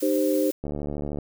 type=noise; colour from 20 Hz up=blue; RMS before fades=-37 dBFS; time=0-0.52 s; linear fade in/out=5 ms
type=chord; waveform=sine; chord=C minor; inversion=first; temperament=equal with one note detuned; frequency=304.9 / 392 / 523.3 Hz; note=Eb4 / G4 / C5; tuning=-35 / 0 / 0 cents; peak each=-23 / -26 / -24 dBFS; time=0.02-0.51 s; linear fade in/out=10 ms
type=click train; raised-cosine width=2 ms; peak=-18 dBFS; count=41; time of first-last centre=0.64-1.186 s; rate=73.2 Hz
effects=none